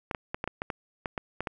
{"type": "clicks", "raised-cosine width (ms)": 0.5, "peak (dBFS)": -16, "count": 11, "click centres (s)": [0.112, 0.148, 0.345, 0.441, 0.476, 0.619, 0.702, 1.058, 1.178, 1.406, 1.472], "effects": []}